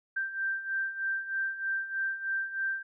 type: beating tone pair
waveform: sine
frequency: 1568 / 1571.2 Hz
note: G6 / G6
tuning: 0 / +4 cents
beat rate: 3.2 Hz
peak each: -36 / -31 dBFS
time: 0.16-2.83 s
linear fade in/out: 10 ms
effects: none